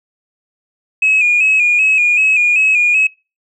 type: tone with vibrato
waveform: sine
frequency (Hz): 2500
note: D#7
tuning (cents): +8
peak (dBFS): -8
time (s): 1.02-3.07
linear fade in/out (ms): 5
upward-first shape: square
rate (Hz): 2.6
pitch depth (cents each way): 46
effects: noise-tail reverb RT60 0.3 s tail -25 dB re dry + tanh soft clip ceiling -5 dBFS